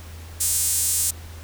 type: tone with high-pass filter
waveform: sawtooth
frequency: 309.2 Hz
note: D#4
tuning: 11 cents flat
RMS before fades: -22 dBFS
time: 0.4-1.11 s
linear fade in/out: 10 ms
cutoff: 8300 Hz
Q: 1.9
effects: added 82 Hz sine -37 dBFS peak until 1.43 s + pink hiss -45 dBFS RMS until 1.43 s